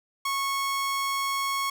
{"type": "tone", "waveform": "sawtooth", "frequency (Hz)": 1100, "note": "C#6", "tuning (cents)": -14, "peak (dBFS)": -22, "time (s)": [0.25, 1.7], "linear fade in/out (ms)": 5, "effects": []}